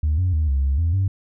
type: tone with pitch steps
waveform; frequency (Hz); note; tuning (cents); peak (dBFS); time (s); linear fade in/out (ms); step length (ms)
sine; 76.1 / 91.1 / 77.6 / 68 / 68.4 / 83.2 / 96.3; D#2 / F#2 / D#2 / C#2 / C#2 / E2 / G2; -38 / -26 / -4 / -33 / -23 / +17 / -30; -15; 0.03-1.08; 5; 150
effects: tanh soft clip ceiling -14 dBFS